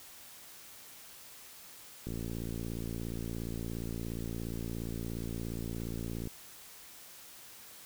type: click train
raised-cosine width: 3 ms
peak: -26 dBFS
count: 241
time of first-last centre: 2.07-6.273 s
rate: 57.1 Hz
effects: white hiss -52 dBFS RMS until 7.85 s